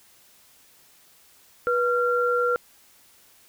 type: tone pair together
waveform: sine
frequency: 487.1 / 1377.7 Hz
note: B4 / F6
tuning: -24 / -24 cents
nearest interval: octave + tritone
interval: 1800 cents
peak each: -22 / -23 dBFS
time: 1.67-2.56 s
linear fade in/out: 0 ms
effects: white hiss -56 dBFS RMS until 3.48 s